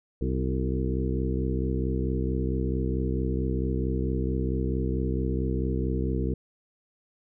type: harmonic tone with a mistuned harmonic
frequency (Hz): 64.5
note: C2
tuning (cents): -24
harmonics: 1 / 2 / 3 / 4 / 5 / 6 / 7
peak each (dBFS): -28 / -31 / -33 / -34 / -35 / -36 / -36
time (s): 0.21-6.34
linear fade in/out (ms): 5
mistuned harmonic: 5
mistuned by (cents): +42
effects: none